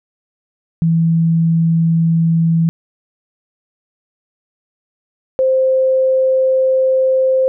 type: tone pair in turn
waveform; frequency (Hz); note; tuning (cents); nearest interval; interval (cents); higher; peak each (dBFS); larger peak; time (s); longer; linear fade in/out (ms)
sine; 164.81 / 523.2; E3 / C5; 0 / 0; octave + minor sixth; 2000; second; -10; neither; 0.82-2.69 / 5.39-7.48; second; 0
effects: none